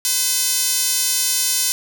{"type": "tone with high-pass filter", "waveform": "sawtooth", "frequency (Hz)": 510, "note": "C5", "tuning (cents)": -44, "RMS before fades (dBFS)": -19, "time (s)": [0.05, 1.72], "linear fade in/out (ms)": 0, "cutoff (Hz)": 5800, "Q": 0.89, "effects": []}